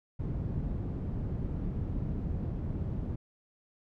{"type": "low-pass noise", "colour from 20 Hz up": "white", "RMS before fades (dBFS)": -34, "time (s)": [0.19, 3.16], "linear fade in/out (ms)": 10, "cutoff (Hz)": 140, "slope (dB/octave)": 12, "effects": []}